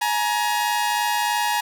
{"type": "tone pair together", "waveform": "sawtooth", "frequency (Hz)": [842, 945.1], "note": ["G#5", "A#5"], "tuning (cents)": [24, 24], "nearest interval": "major second", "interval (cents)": 200, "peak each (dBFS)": -19, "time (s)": [0.01, 1.61], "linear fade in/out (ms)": 10, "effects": []}